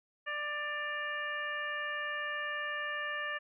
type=harmonic tone with a mistuned harmonic; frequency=592 Hz; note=D5; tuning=14 cents sharp; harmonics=1 / 2 / 3 / 4 / 5; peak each=-44 / -41 / -36 / -46 / -45 dBFS; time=0.26-3.39 s; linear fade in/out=20 ms; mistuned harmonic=5; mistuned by=-75 cents; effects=none